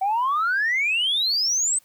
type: exponential sweep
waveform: sine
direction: up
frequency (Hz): 750 to 8372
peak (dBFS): -18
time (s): 0.01-1.79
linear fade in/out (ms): 10
effects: tanh soft clip ceiling -16 dBFS + white hiss -59 dBFS RMS until 1.84 s